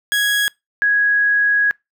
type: tone pair in turn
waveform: 30% pulse / sine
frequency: 1661.2 / 1661.2 Hz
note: G#6 / G#6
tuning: 0 / 0 cents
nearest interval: unison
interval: 0 cents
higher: neither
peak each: -12 dBFS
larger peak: neither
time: 0.12-0.48 / 0.82-1.71 s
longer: second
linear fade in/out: 0 ms
effects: noise-tail reverb RT60 0.2 s tail -25 dB re dry